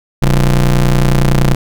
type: ring-modulated tone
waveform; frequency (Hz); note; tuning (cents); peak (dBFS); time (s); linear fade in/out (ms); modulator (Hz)
35% pulse; 60.3; B1; -41; -3; 0.22-1.55; 5; 75.2
effects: none